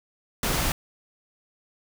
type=noise; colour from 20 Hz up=pink; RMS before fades=-25 dBFS; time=0.43-0.72 s; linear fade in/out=2 ms; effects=none